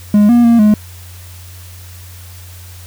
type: tone with pitch steps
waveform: triangle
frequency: 207.4 / 239 / 233.5 / 211.1 Hz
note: G#3 / A#3 / A#3 / G#3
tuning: -2 / +43 / +3 / +29 cents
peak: -3 dBFS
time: 0.14-0.74 s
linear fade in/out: 2 ms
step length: 150 ms
effects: added 90 Hz sine -32 dBFS peak until 2.86 s + white hiss -39 dBFS RMS until 2.86 s